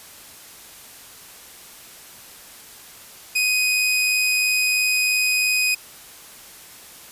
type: tone with amplitude modulation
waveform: sawtooth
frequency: 2500 Hz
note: D#7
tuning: 8 cents sharp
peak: -13 dBFS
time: 3.35-5.75 s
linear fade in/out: 10 ms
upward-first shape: sine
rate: 103 Hz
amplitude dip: 25%
effects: white hiss -43 dBFS RMS until 7.11 s + resampled to 32000 Hz